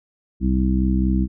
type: harmonic tone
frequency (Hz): 64.3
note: C2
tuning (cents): -30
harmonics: 1 / 2 / 3 / 4 / 5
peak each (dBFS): -19 / -30 / -20 / -27 / -26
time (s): 0.4-1.28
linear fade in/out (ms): 50
effects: none